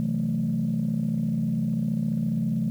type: chord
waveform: sine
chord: F# half-diminished seventh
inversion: second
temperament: equal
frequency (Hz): 130.81 / 164.81 / 185 / 220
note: C3 / E3 / F#3 / A3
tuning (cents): 0 / 0 / 0 / 0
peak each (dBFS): -30 / -27 / -31 / -25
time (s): 0-2.7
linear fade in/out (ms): 0
effects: tanh soft clip ceiling -17 dBFS + 9-bit